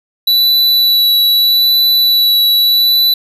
square tone with vibrato, 3951 Hz, B7, in tune, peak -8 dBFS, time 0.27-3.14 s, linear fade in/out 5 ms, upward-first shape sine, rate 0.8 Hz, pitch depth 11 cents each way, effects none

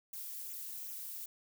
violet noise with flanger, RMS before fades -44 dBFS, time 0.13-1.26 s, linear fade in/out 5 ms, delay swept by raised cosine 0.21 to 2.51 ms, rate 2.6 Hz, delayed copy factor -0.85, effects none

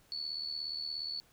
sine tone with amplitude modulation, 4435 Hz, C#8, in tune, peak -33 dBFS, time 0.12-1.2 s, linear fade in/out 0 ms, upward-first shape sine, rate 77 Hz, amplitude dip 65%, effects pink hiss -65 dBFS RMS until 1.32 s

